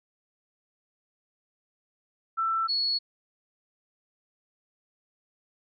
sine tone pair in turn, 1333 / 4371 Hz, E6 / C#8, +19 / -25 cents, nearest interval octave + major sixth, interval 2056 cents, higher second, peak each -24 dBFS, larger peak neither, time 2.37-2.68 / 2.68-2.99 s, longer neither, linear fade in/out 20 ms, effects none

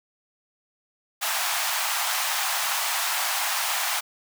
pink high-pass noise, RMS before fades -26 dBFS, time 1.21-4.01 s, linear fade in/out 20 ms, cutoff 710 Hz, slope 48 dB/octave, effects none

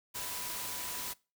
sine tone in noise, 987.8 Hz, B5, in tune, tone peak -49 dBFS, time 0.14-1.14 s, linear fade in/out 20 ms, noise white, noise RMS -39 dBFS, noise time 0.14-1.14 s, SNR -13 dB, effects noise-tail reverb RT60 0.3 s tail -22 dB re dry

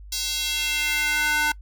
square tone with high-pass filter sweep, 299.8 Hz, D4, 36 cents sharp, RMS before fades -24 dBFS, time 0.12-1.52 s, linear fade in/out 5 ms, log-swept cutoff 4800 to 1200 Hz, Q 2, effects noise-tail reverb RT60 0.1 s tail -24 dB re dry + added 50 Hz sine -39 dBFS peak until 1.61 s

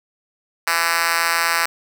5% pulse tone with high-pass filter, 167.6 Hz, E3, 29 cents sharp, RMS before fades -19 dBFS, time 0.67-1.66 s, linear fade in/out 5 ms, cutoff 1200 Hz, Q 0.84, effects none

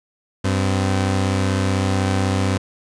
sawtooth tone pair together, 96 / 256.3 Hz, G2 / C4, -36 / -36 cents, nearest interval octave + perfect fourth, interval 1700 cents, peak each -14 / -20 dBFS, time 0.44-2.58 s, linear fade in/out 10 ms, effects resampled to 22050 Hz

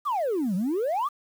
sine exponential two-way sweep, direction down then up, 1244.5 to 174.5 to 1244.5 Hz, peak -22 dBFS, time 0.05-1.09 s, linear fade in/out 20 ms, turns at 0.55 s, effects tanh soft clip ceiling -20 dBFS + 8-bit

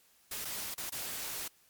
white noise with dropouts, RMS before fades -39 dBFS, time 0.31-1.48 s, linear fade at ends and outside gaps 5 ms, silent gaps 0.448-0.452 / 0.743-0.778 / 0.897-0.921 s, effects white hiss -66 dBFS RMS until 1.69 s + MP3 96 kbps

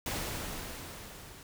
pink noise with level ramp, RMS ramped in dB -34 to -51 dBFS, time 0.06-1.43 s, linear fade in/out 2 ms, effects none

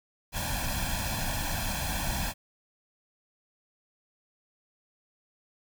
pink noise with comb filter, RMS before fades -31 dBFS, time 0.32-2.34 s, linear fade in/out 50 ms, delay 1.2 ms, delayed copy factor +0.9, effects none

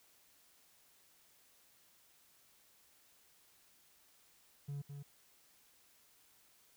triangle tone with echo, 142.2 Hz, C#3, 45 cents sharp, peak -37 dBFS, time 4.68-4.82 s, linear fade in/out 10 ms, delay 210 ms, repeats 1, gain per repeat -6 dB, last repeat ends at 5.03 s, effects tanh soft clip ceiling -33 dBFS + white hiss -68 dBFS RMS until 6.76 s

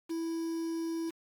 triangle tone with quantisation, 329.6 Hz, E4, in tune, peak -30 dBFS, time 0.09-1.11 s, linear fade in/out 20 ms, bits 8, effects AAC 64 kbps

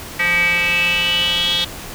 square tone with band-pass filter sweep, 174.61 Hz, F3, in tune, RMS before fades -17 dBFS, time 0.19-1.65 s, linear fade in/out 10 ms, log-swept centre 2100 to 3500 Hz, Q 8.9, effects pink hiss -32 dBFS RMS until 1.94 s

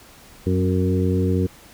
harmonic tone with a mistuned harmonic, 92.5 Hz, F#2, in tune, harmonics 1 / 2 / 3 / 4 / 5, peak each -20 / -23 / -25 / -26 / -27 dBFS, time 0.46-1.47 s, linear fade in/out 10 ms, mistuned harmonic 3, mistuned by -21 cents, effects pink hiss -47 dBFS RMS until 1.73 s

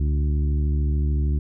harmonic tone with a mistuned harmonic, 73.42 Hz, D2, in tune, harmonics 1 / 2 / 3 / 4 / 5, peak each -19 / -28 / -35 / -36 / -40 dBFS, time 0-1.39 s, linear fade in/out 5 ms, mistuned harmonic 1, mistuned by -71 cents, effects none

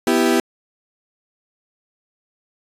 35% pulse chord, E minor, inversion second, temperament equal, 246.9 / 329.6 / 392 Hz, B3 / E4 / G4, 0 / 0 / 0 cents, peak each -17 dBFS, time 0.07-0.4 s, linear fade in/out 2 ms, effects resampled to 32000 Hz

